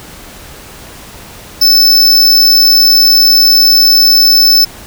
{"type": "tone", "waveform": "square", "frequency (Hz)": 5270, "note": "E8", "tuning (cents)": -1, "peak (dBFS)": -4, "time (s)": [1.61, 4.65], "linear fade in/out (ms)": 10, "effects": ["pink hiss -32 dBFS RMS until 4.86 s"]}